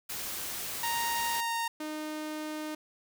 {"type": "noise", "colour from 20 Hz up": "white", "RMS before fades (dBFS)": -37, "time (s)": [0.09, 1.41], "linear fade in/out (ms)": 10}
{"type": "tone with pitch glide", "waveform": "sawtooth", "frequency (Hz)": [932.3, 924.3], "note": ["A#5", "A#5"], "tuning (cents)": [0, -15], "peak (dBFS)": -26, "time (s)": [0.83, 1.68], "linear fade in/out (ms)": 5, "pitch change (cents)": -15, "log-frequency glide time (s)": [1.34, 1.52]}
{"type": "tone", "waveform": "sawtooth", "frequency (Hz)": 307.1, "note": "D#4", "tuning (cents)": -23, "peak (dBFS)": -31, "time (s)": [1.8, 2.75], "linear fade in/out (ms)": 5}
{"effects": []}